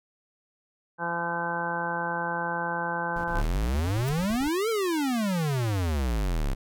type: harmonic tone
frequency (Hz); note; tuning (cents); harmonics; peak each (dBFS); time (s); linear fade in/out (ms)
170.5; F3; -41; 1 / 2 / 3 / 4 / 5 / 6 / 7 / 8 / 9; -37 / -40 / -36 / -39 / -32 / -35 / -42 / -43 / -32; 0.98-3.43; 50
type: noise bursts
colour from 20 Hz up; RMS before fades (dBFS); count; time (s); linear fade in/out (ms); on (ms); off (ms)
brown; -37; 12; 3.16-4.485; 5; 82; 31
type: exponential two-way sweep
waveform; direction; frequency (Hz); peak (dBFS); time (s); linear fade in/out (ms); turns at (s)
square; up then down; 31.04 to 466.2 to 31.04; -25; 3.34-6.55; 20; 4.69
type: noise with exponential growth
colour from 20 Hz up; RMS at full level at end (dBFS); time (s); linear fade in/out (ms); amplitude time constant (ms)
white; -36; 4.01-4.09; 1; 16
effects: none